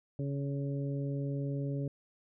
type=harmonic tone; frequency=140 Hz; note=C#3; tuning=18 cents sharp; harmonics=1 / 2 / 3 / 4; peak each=-33 / -39 / -43 / -45 dBFS; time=0.19-1.88 s; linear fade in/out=2 ms; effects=none